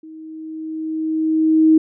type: tone with level ramp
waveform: sine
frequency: 316.4 Hz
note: D#4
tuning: 29 cents sharp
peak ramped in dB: -35 to -7 dBFS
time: 0.03-1.78 s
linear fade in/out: 5 ms
effects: none